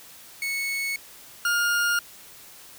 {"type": "tone pair in turn", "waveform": "40% pulse", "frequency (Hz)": [2207, 1415.7], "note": ["C#7", "F6"], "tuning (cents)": [-8, 23], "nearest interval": "minor sixth", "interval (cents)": 769, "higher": "first", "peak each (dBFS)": [-25, -20], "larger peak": "second", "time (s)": [[0.42, 0.96], [1.45, 1.99]], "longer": "neither", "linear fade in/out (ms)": 2, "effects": ["white hiss -47 dBFS RMS until 2.78 s"]}